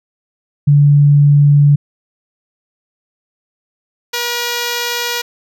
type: tone pair in turn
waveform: sine / 5% pulse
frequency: 144.5 / 479.1 Hz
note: D3 / A#4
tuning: -28 / +47 cents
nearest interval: octave + major sixth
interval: 2075 cents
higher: second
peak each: -5 dBFS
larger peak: neither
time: 0.67-1.76 / 4.13-5.22 s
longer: neither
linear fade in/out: 10 ms
effects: none